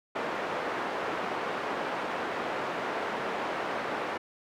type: band-pass noise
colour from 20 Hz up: pink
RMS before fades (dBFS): -33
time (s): 0.15-4.18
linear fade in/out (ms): 10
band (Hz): 400 to 1700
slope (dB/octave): 12
effects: none